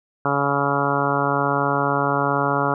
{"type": "harmonic tone with a mistuned harmonic", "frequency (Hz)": 141.1, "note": "C#3", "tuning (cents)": 31, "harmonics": [1, 2, 3, 4, 5, 6, 7, 8, 9, 10], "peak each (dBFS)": [-27, -27, -27, -27, -27, -27, -27, -27, -27, -27], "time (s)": [0.25, 2.74], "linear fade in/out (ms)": 2, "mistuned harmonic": 10, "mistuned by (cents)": -21, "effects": []}